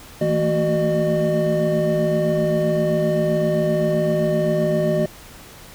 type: tone cluster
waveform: triangle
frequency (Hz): 162.1 / 220.4 / 228.1 / 372.5 / 606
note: E3 / A3 / A#3 / F#4 / D#5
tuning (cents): -29 / +3 / -37 / +12 / -46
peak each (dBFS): -20 / -26 / -27 / -22 / -18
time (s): 0.21-5.06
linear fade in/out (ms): 5
effects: pink hiss -42 dBFS RMS until 5.74 s